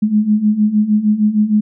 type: beating tone pair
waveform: sine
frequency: 207.7 / 214.2 Hz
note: G#3 / A3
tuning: 0 / -46 cents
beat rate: 6.5 Hz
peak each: -16 / -12 dBFS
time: 0.02-1.61 s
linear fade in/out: 10 ms
effects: none